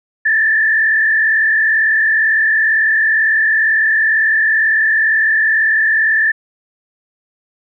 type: tone with frequency modulation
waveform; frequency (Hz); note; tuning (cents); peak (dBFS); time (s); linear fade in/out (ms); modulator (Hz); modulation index
sine; 1761; A6; +1; -10; 0.25-6.32; 10; 42.1; 1.2
effects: none